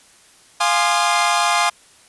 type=chord; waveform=sawtooth; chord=F minor seventh; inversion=none; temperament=equal with one note detuned; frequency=698.5 / 830.6 / 1046.5 / 1213.3 Hz; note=F5 / Ab5 / C6 / Eb6; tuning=0 / 0 / 0 / -44 cents; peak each=-17 dBFS; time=0.6-1.7 s; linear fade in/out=10 ms; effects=white hiss -50 dBFS RMS until 2.08 s + resampled to 24000 Hz